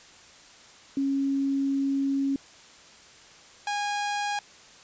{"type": "tone pair in turn", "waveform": ["sine", "sawtooth"], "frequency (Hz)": [274.7, 820.8], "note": ["C#4", "G#5"], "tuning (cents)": [-16, -21], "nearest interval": "octave + perfect fifth", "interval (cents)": 1895, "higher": "second", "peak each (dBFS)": -23, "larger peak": "neither", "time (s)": [[0.97, 2.36], [3.67, 4.39]], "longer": "first", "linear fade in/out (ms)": 2, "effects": ["white hiss -51 dBFS RMS until 4.83 s", "resampled to 16000 Hz"]}